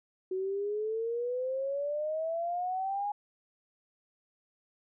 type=exponential sweep; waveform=sine; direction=up; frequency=370 to 830.6 Hz; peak=-30 dBFS; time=0.31-3.12 s; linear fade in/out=5 ms; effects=none